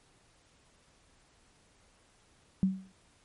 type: tone with exponential decay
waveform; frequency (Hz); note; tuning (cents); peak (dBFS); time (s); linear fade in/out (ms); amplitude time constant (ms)
sine; 189.9; F#3; +45; -20; 2.63-2.92; 0; 62
effects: pink hiss -65 dBFS RMS until 3.24 s + MP3 48 kbps